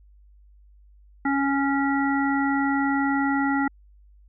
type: harmonic tone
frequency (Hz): 277.2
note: C#4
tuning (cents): 0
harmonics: 1 / 3 / 5 / 7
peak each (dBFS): -22 / -27 / -29 / -30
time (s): 1.25-3.68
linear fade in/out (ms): 5
effects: added 50 Hz sine -50 dBFS peak until 4.28 s